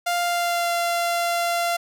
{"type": "tone with pitch glide", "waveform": "sawtooth", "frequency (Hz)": [698.5, 688.9], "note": ["F5", "F5"], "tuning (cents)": [0, -24], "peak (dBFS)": -17, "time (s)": [0.06, 1.77], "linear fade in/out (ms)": 10, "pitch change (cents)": -24, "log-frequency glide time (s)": [0.22, 0.72], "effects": []}